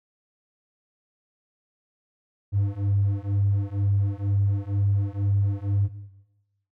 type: beating tone pair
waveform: triangle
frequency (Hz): 99 / 101.1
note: G2 / G#2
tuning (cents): +18 / -46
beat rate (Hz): 2.1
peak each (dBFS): -21 / -20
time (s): 2.52-5.89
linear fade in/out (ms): 50
effects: noise-tail reverb RT60 1.0 s tail -17 dB re dry + tanh soft clip ceiling -15 dBFS